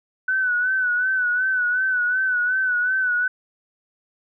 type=tone with vibrato; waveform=sine; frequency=1497 Hz; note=F#6; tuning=20 cents sharp; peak=-18 dBFS; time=0.28-3.28 s; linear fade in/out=5 ms; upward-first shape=sine; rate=2.7 Hz; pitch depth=54 cents each way; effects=none